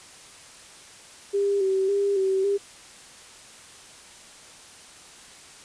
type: tone with vibrato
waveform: sine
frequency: 392 Hz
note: G4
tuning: in tune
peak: -20 dBFS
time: 1.33-2.58 s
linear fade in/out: 20 ms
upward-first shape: square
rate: 1.8 Hz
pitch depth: 38 cents each way
effects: white hiss -47 dBFS RMS until 5.64 s + resampled to 22050 Hz